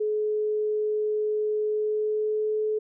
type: tone with pitch glide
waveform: sine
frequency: 425.6 to 429.8 Hz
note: G#4 to A4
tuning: +42 to -41 cents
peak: -23 dBFS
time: 0-2.79 s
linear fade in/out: 10 ms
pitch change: +17 cents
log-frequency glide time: 1.68-2.63 s
effects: none